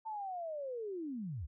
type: linear sweep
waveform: sine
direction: down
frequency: 900 to 59.7 Hz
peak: -38 dBFS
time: 0.05-1.47 s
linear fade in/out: 20 ms
effects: none